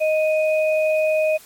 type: tone pair together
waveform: sine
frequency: 623 / 2492 Hz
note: D#5 / D#7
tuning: +2 / +2 cents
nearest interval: 2 octaves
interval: 2400 cents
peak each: -16 / -26 dBFS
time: 0-1.38 s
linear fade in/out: 20 ms
effects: white hiss -46 dBFS RMS until 1.45 s + MP3 64 kbps